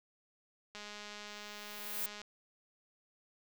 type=click train; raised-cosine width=0.2 ms; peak=-30 dBFS; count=306; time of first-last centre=0.75-2.216 s; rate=208 Hz
type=noise with exponential growth; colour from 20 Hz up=violet; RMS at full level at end=-35 dBFS; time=1.27-2.06 s; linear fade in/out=2 ms; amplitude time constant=170 ms
effects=none